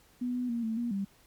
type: tone with pitch steps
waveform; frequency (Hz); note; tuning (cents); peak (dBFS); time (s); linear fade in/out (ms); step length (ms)
sine; 246.7 / 248.2 / 234.5 / 222.8 / 238 / 197.1; B3 / B3 / A#3 / A3 / A#3 / G3; -2 / +9 / +11 / +22 / +36 / +10; -29; 0.21-1.05; 10; 140
effects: pink hiss -62 dBFS RMS until 1.26 s + MP3 96 kbps